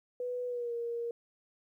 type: tone with pitch glide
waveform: sine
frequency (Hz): 493.9 to 469.7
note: B4 to A#4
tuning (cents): 0 to +13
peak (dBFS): -33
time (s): 0.2-1.11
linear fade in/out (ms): 2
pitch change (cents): -87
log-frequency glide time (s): 0.47-0.73
effects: 12-bit